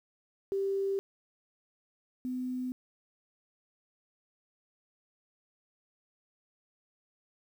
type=tone pair in turn; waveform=sine; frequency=392 / 253.2 Hz; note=G4 / B3; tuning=0 / +43 cents; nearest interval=minor sixth; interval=757 cents; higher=first; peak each=-28 / -32 dBFS; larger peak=first; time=0.52-0.99 / 2.25-2.72 s; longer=neither; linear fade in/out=0 ms; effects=10-bit